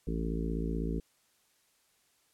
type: harmonic tone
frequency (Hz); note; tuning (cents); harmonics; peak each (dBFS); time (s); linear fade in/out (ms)
56; A1; +31; 1 / 3 / 4 / 5 / 6 / 7 / 8; -34 / -36 / -40 / -39 / -44 / -42 / -43; 0.07-1; 5
effects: white hiss -70 dBFS RMS until 2.33 s + low-pass 12000 Hz 12 dB/octave